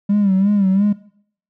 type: tone with vibrato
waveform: triangle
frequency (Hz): 197.8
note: G3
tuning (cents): +16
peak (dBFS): -9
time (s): 0.09-0.93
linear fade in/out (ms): 10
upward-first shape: sine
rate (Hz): 2.9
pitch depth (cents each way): 86
effects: noise-tail reverb RT60 0.6 s tail -20 dB re dry + tanh soft clip ceiling -8 dBFS